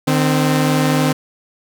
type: tone pair together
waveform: sawtooth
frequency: 152.1 / 260.3 Hz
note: D#3 / C4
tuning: -39 / -9 cents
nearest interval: major sixth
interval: 930 cents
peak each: -12 dBFS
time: 0.07-1.13 s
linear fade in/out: 10 ms
effects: none